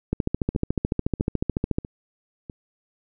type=two click trains; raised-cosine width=3 ms; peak=-9 / -22 dBFS; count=24 / 4; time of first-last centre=0.13-1.785 / 0.55-2.498 s; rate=13.9 / 1.54 Hz; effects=none